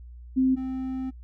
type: tone pair in turn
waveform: sine / triangle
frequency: 260.8 / 260.8 Hz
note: C4 / C4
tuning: -5 / -5 cents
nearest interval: unison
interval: 0 cents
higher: neither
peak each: -18 / -26 dBFS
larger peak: first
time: 0.36-0.56 / 0.56-1.11 s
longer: second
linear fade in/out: 20 ms
effects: noise-tail reverb RT60 0.1 s tail -19 dB re dry + added 60 Hz sine -41 dBFS peak until 1.23 s